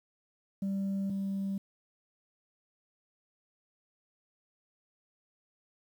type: tone pair in turn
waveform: sine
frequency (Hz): 195.6 / 195.6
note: G3 / G3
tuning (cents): -4 / -4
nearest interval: unison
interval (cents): 0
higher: neither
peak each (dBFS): -27 / -29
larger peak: first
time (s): 0.62-1.1 / 1.1-1.58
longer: neither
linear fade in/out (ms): 5
effects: tanh soft clip ceiling -29 dBFS + 10-bit